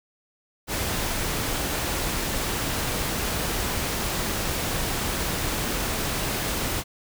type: noise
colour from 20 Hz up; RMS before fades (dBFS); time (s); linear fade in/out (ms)
pink; -27; 0.67-6.84; 50
effects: none